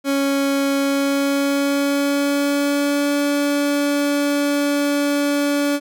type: tone with pitch glide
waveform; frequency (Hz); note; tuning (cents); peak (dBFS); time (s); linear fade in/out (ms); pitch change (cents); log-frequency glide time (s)
30% pulse; 277.2 to 287.1; C#4 to D4; 0 to -39; -14; 0.04-5.8; 50; +61; 0.78-3.13
effects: none